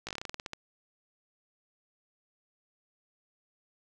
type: slowing click train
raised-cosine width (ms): 0.2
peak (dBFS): -20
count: 13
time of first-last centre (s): 0.07-0.534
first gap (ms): 17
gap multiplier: 1.14
effects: none